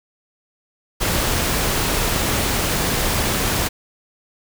pink noise, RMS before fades -20 dBFS, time 1-3.69 s, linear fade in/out 20 ms, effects none

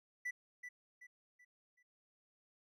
triangle tone with echo, 1975.5 Hz, B6, in tune, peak -36 dBFS, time 0.25-0.31 s, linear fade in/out 10 ms, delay 380 ms, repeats 4, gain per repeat -8 dB, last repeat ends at 1.83 s, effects none

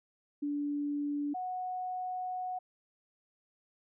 sine tone pair in turn, 290 / 735.4 Hz, D4 / F#5, -22 / -11 cents, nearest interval octave + major third, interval 1611 cents, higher second, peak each -31 / -34 dBFS, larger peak first, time 0.42-1.34 / 1.34-2.59 s, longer second, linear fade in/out 10 ms, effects none

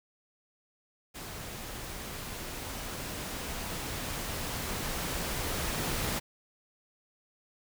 pink noise with level ramp, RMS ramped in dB -42 to -32 dBFS, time 1.14-6.2 s, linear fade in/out 20 ms, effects none

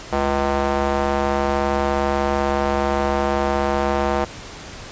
square tone with band-pass filter, 69.8 Hz, C#2, 13 cents sharp, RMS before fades -20 dBFS, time 0.12-4.25 s, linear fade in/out 10 ms, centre 770 Hz, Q 1.2, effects pink hiss -36 dBFS RMS until 4.91 s + resampled to 16000 Hz

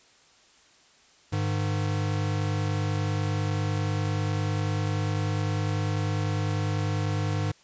square tone pair together, 102.01 / 152.1 Hz, G#2 / D#3, -31 / -39 cents, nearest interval perfect fifth, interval 692 cents, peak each -27 / -31 dBFS, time 1.32-7.52 s, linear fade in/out 10 ms, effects white hiss -58 dBFS RMS until 7.63 s + resampled to 16000 Hz

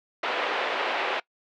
pink band-pass noise, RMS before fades -28 dBFS, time 0.23-1.2 s, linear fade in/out 5 ms, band 430 to 3200 Hz, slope 24 dB/octave, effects noise-tail reverb RT60 0.1 s tail -22 dB re dry

